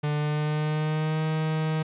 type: tone with pitch glide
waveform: 45% pulse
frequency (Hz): 148.6 to 157.07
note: D3 to D#3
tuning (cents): +21 to +17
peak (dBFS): -24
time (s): 0.03-1.83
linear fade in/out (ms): 10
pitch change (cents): +96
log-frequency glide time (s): 0.13-1.23
effects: resampled to 8000 Hz + 10-bit